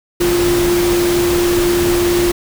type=tone in noise; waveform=sine; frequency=349.2 Hz; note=F4; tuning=in tune; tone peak=-12 dBFS; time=0.2-2.32 s; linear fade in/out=10 ms; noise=pink; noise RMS=-20 dBFS; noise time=0.2-2.32 s; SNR=+5 dB; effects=none